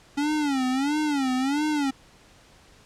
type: tone with vibrato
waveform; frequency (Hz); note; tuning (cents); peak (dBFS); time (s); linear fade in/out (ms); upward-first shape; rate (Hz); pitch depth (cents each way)
square; 279.2; C#4; +13; -23; 0.17-1.91; 10; sine; 1.5; 160
effects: pink hiss -54 dBFS RMS until 2.85 s + low-pass 8000 Hz 12 dB/octave